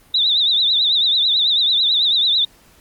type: tone with vibrato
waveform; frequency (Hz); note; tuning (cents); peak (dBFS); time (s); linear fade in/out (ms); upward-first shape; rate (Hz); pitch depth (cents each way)
sine; 3730; A#7; 0; -13; 0.14-2.45; 5; triangle; 9.1; 140
effects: pink hiss -51 dBFS RMS until 2.8 s + Opus 32 kbps